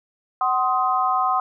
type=chord; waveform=sine; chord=C diminished; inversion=second; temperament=just; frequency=753.5 / 1046.5 / 1255.8 Hz; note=Gb5 / C6 / Eb6; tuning=+31 / 0 / +16 cents; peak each=-22 dBFS; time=0.41-1.4 s; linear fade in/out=2 ms; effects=none